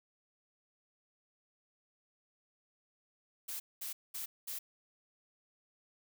blue noise bursts, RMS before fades -41 dBFS, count 4, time 3.48-4.59 s, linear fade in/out 10 ms, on 120 ms, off 210 ms, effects none

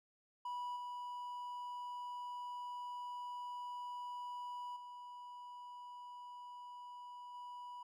triangle tone with level steps, 980 Hz, B5, 14 cents flat, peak -38 / -41 / -47 / -45 dBFS, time 0.45-7.83 s, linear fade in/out 5 ms, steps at 0.76 / 4.76 / 7.34 s, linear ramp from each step 5 ms, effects none

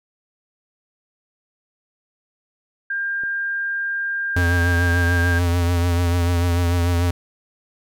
sine tone, 1600 Hz, G6, 35 cents sharp, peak -21 dBFS, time 2.9-5.39 s, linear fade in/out 5 ms
clicks, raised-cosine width 2 ms, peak -28 / -19 dBFS, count 2, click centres 3.236 / 4.384 s
square tone with vibrato, 86.9 Hz, F2, 8 cents flat, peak -17 dBFS, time 4.36-7.11 s, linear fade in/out 5 ms, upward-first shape triangle, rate 6.8 Hz, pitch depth 43 cents each way
effects none

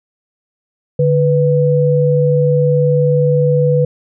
sine tone pair together, 146.83 / 493.9 Hz, D3 / B4, 0 / 0 cents, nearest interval octave + major sixth, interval 2100 cents, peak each -12 dBFS, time 0.99-3.85 s, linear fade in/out 5 ms, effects none

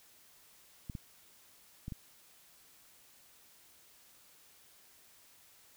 clicks, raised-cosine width 5 ms, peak -28 dBFS, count 4, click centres 0.898 / 0.952 / 1.881 / 1.922 s, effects white hiss -62 dBFS RMS until 5.76 s

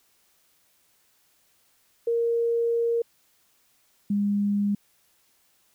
sine tone pair in turn, 466.2 / 203.3 Hz, A#4 / G#3, 0 / -37 cents, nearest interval octave + major second, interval 1437 cents, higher first, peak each -21 dBFS, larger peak neither, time 2.07-3.02 / 4.1-4.75 s, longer first, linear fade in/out 5 ms, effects white hiss -65 dBFS RMS until 5.74 s

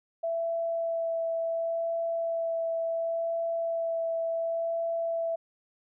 sine tone with vibrato, 664 Hz, E5, 12 cents sharp, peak -27 dBFS, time 0.23-5.36 s, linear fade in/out 10 ms, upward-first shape sine, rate 0.7 Hz, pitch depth 9 cents each way, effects none

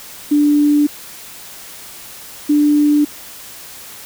sine tone pair in turn, 293.7 / 295.1 Hz, D4 / D4, 0 / +8 cents, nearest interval unison, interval 8 cents, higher second, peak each -9 dBFS, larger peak neither, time 0.31-0.87 / 2.49-3.05 s, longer neither, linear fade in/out 10 ms, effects white hiss -35 dBFS RMS until 4.05 s

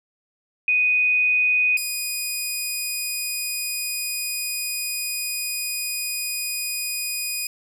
sine / 10% pulse tone pair in turn, 2489 / 2475 Hz, D#7 / D#7, 0 / -10 cents, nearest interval unison, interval 10 cents, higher first, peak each -16 dBFS, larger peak neither, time 0.68-1.77 / 1.77-7.47 s, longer second, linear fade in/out 2 ms, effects none

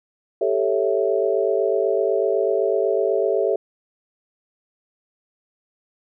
sine chord, A dominant seventh, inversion third, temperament equal, 392 / 440 / 554.4 / 659.3 Hz, G4 / A4 / C#5 / E5, 0 / 0 / 0 / 0 cents, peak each -22 / -22 / -24 / -24 dBFS, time 0.41-3.56 s, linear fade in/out 5 ms, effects none

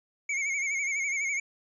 square tone with vibrato, 2217 Hz, C#7, in tune, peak -28 dBFS, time 0.29-1.4 s, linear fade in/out 5 ms, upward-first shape sine, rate 12 Hz, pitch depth 73 cents each way, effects resampled to 22050 Hz

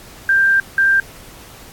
sine tone bursts at uneven times, 1583 Hz, G6, 17 cents sharp, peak -10 dBFS, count 2, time 0.29-0.6 / 0.78-1 s, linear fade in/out 2 ms, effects pink hiss -40 dBFS RMS until 1.72 s + AAC 64 kbps

